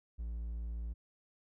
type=tone; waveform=triangle; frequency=57.1 Hz; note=A#1; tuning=35 cents flat; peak=-35 dBFS; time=0.18-0.94 s; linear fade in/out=20 ms; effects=none